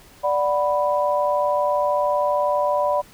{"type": "chord", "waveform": "sine", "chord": "B minor", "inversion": "first", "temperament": "equal", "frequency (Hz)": [587.3, 740, 987.8], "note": ["D5", "F#5", "B5"], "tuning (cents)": [0, 0, 0], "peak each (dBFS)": [-20, -26, -22], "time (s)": [0.23, 3.02], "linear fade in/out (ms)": 20, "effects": ["pink hiss -49 dBFS RMS until 3.13 s"]}